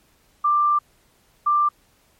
sine tone pair in turn, 1183 / 1183 Hz, D6 / D6, +12 / +12 cents, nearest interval unison, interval 0 cents, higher neither, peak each -15 dBFS, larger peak neither, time 0.44-0.79 / 1.46-1.69 s, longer first, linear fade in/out 10 ms, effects pink hiss -60 dBFS RMS until 2.19 s + MP3 64 kbps

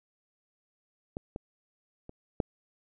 clicks, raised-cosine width 2 ms, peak -22 / -23 / -30 / -13 dBFS, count 4, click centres 1.169 / 1.361 / 2.094 / 2.402 s, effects none

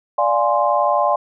sine chord, D half-diminished seventh, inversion none, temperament equal, 587.3 / 698.5 / 830.6 / 1046.5 Hz, D5 / F5 / Ab5 / C6, 0 / 0 / 0 / 0 cents, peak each -19 / -20 / -20 / -19 dBFS, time 0.18-1.16 s, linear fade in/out 5 ms, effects none

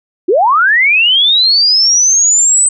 sine linear sweep, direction up, 316 to 8160 Hz, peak -6 dBFS, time 0.28-2.69 s, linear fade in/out 10 ms, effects none

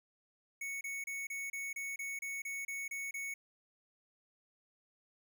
square tone bursts, 2218 Hz, C#7, in tune, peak -39 dBFS, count 12, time 0.61-3.34 s, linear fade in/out 5 ms, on 200 ms, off 30 ms, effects none

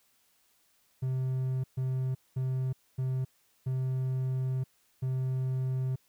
triangle tone bursts at uneven times, 130 Hz, C3, 11 cents flat, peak -26 dBFS, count 6, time 1.02-1.64 / 1.77-2.15 / 2.36-2.73 / 2.98-3.25 / 3.66-4.64 / 5.02-5.96 s, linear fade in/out 10 ms, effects white hiss -69 dBFS RMS until 6.08 s

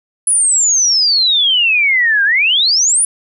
sine exponential two-way sweep, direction down then up, 10130 to 1571 to 10130 Hz, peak -9 dBFS, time 0.27-3.05 s, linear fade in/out 2 ms, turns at 2.24 s, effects none

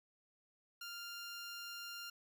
15% pulse tone, 1396.9 Hz, F6, in tune, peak -39 dBFS, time 0.81-2.1 s, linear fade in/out 5 ms, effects none

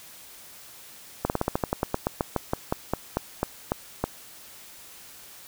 slowing click train, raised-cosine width 1 ms, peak -9 dBFS, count 20, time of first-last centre 1.25-4.04 s, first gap 49 ms, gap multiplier 1.11, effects white hiss -47 dBFS RMS until 5.47 s

